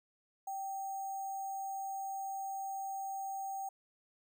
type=tone with sample-and-hold; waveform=sine; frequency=778 Hz; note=G5; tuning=13 cents flat; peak=-37 dBFS; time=0.47-3.69 s; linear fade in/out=5 ms; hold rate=7350 Hz; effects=none